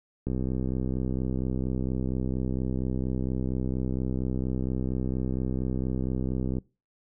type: click train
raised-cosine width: 3 ms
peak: -17 dBFS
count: 407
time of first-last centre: 0.27-6.584 s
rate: 64.3 Hz
effects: noise-tail reverb RT60 0.3 s tail -23 dB re dry